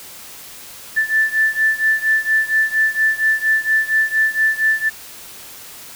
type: beating tone pair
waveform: sine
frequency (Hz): 1760 / 1764.3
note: A6 / A6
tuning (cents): 0 / +4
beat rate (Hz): 4.3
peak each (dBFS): -16 / -18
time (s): 0.96-4.9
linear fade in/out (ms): 20
effects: white hiss -37 dBFS RMS until 5.95 s